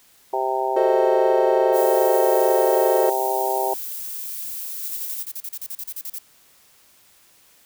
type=harmonic tone; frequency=130.81 Hz; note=C3; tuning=in tune; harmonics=3 / 4 / 5 / 6 / 7; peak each=-26 / -30 / -27 / -25 / -26 dBFS; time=0.33-3.74 s; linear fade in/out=5 ms
type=chord; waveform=triangle; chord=F# diminished seventh; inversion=none; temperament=equal; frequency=370 / 440 / 523.3 / 622.3 Hz; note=F#4 / A4 / C5 / Eb5; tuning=0 / 0 / 0 / 0 cents; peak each=-21 dBFS; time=0.76-3.1 s; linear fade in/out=5 ms
type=noise; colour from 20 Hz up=violet; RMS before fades=-31 dBFS; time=1.72-5.26 s; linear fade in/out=50 ms
type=noise bursts; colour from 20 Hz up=violet; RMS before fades=-31 dBFS; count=16; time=4.83-6.187 s; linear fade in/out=5 ms; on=52 ms; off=35 ms
effects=white hiss -55 dBFS RMS until 7.65 s